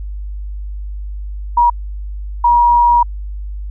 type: tone bursts at uneven times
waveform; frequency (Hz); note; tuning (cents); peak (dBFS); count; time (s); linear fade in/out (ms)
sine; 955; A#5; +42; -7; 2; 1.57-1.7 / 2.44-3.03; 5
effects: added 50 Hz sine -22 dBFS peak until 3.7 s